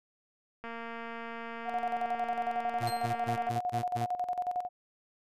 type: click train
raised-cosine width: 0.5 ms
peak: -27 dBFS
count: 659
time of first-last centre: 0.64-3.488 s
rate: 231 Hz
type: tone with tremolo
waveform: sine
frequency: 721 Hz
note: F#5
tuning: 45 cents flat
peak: -28 dBFS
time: 1.65-4.69 s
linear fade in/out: 50 ms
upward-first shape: square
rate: 11 Hz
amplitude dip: 70%
type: tone bursts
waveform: sawtooth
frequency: 116.54 Hz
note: A#2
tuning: in tune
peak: -29 dBFS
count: 6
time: 2.8-4.06 s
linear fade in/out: 20 ms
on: 110 ms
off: 120 ms
type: tone with exponential decay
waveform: sawtooth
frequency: 4186 Hz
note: C8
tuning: in tune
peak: -34 dBFS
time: 2.87-3.28 s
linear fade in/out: 2 ms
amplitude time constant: 87 ms
effects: resampled to 32000 Hz